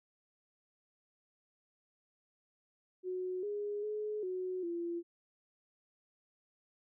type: tone with pitch steps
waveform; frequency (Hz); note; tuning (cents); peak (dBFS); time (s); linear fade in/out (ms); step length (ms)
sine; 367.6 / 412.7 / 423.9 / 368.6 / 342.2; F#4 / G#4 / G#4 / F#4 / F4; -11 / -11 / +35 / -7 / -35; -35; 3.03-5.03; 50; 400
effects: none